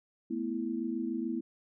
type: chord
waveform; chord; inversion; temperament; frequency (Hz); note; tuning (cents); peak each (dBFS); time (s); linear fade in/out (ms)
sine; A suspended second; none; equal; 220 / 246.9 / 329.6; A3 / B3 / E4; 0 / 0 / 0; -37 / -35 / -35; 0.3-1.41; 10
effects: none